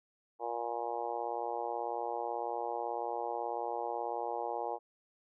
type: harmonic tone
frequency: 118.2 Hz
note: A#2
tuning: 24 cents sharp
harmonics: 3 / 4 / 5 / 6 / 7 / 8 / 9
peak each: -45 / -40 / -43 / -41 / -38 / -45 / -50 dBFS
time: 0.39-4.79 s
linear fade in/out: 50 ms
effects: none